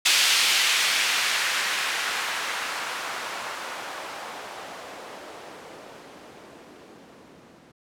violet noise with low-pass filter sweep, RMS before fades -28 dBFS, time 0.05-7.72 s, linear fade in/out 10 ms, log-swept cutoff 3200 to 240 Hz, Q 0.98, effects none

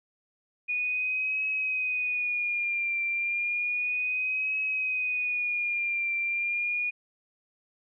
sine tone with vibrato, 2457 Hz, D#7, 22 cents flat, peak -26 dBFS, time 0.68-6.91 s, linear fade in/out 20 ms, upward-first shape triangle, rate 0.32 Hz, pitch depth 71 cents each way, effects none

